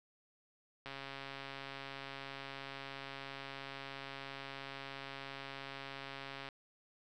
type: click train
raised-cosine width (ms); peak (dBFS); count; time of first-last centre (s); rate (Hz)
0.3; -29; 772; 0.86-6.488; 137
effects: none